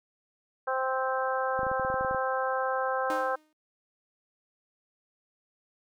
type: harmonic tone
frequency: 261.6 Hz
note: C4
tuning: in tune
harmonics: 2 / 3 / 4 / 5 / 6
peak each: -30 / -32 / -33 / -34 / -35 dBFS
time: 0.67-3.36 s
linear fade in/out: 10 ms
type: clicks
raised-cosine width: 3 ms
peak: -27 dBFS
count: 12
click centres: 1.592 / 1.632 / 1.667 / 1.715 / 1.797 / 1.849 / 1.901 / 1.942 / 2.01 / 2.048 / 2.111 / 2.147 s
type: tone with exponential decay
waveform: sawtooth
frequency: 308.1 Hz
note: D#4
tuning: 17 cents flat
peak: -28 dBFS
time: 3.1-3.53 s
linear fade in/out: 1 ms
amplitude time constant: 93 ms
effects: MP3 96 kbps